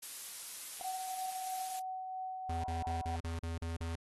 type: noise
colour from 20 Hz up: blue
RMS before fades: -43 dBFS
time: 0.02-1.8 s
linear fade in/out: 10 ms
type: tone with tremolo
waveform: sine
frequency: 750 Hz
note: F#5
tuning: 23 cents sharp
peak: -37 dBFS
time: 0.81-3.16 s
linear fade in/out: 0 ms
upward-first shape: triangle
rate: 3 Hz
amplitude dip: 30%
type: tone bursts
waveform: square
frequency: 83.1 Hz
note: E2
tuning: 15 cents sharp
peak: -37 dBFS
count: 8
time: 2.49-3.956 s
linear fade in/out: 5 ms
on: 150 ms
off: 38 ms
effects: AAC 32 kbps

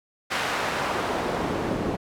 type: noise with band-pass filter sweep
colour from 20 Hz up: pink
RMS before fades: -27 dBFS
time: 0.3-1.97 s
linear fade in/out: 20 ms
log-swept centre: 1600 to 280 Hz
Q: 0.72
effects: none

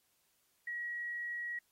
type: tone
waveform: sine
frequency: 1910 Hz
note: A#6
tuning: 42 cents sharp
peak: -37 dBFS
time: 0.67-1.59 s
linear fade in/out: 5 ms
effects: white hiss -75 dBFS RMS until 1.71 s + AAC 48 kbps

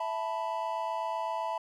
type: chord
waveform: triangle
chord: E suspended fourth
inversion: none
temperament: equal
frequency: 659.3 / 880 / 987.8 Hz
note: E5 / A5 / B5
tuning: 0 / 0 / 0 cents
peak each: -34 / -33 / -33 dBFS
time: 0-1.58 s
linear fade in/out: 5 ms
effects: none

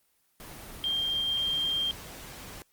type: tone in noise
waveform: sine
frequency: 3188 Hz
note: G7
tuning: 28 cents sharp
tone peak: -26 dBFS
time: 0.84-1.91 s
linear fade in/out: 0 ms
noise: pink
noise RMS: -44 dBFS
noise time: 0.4-2.62 s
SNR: +15 dB
effects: white hiss -70 dBFS RMS until 2.72 s + Opus 24 kbps

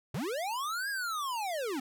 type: linear two-way sweep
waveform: square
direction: up then down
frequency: 105.7 to 1672 to 244.8 Hz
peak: -33 dBFS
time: 0.14-1.8 s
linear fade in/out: 5 ms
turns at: 0.89 s
effects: none

